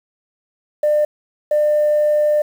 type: tone bursts at uneven times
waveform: sine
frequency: 599 Hz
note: D5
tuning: 34 cents sharp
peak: -11 dBFS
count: 2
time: 0.83-1.05 / 1.51-2.42 s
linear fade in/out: 5 ms
effects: tanh soft clip ceiling -9 dBFS + 7-bit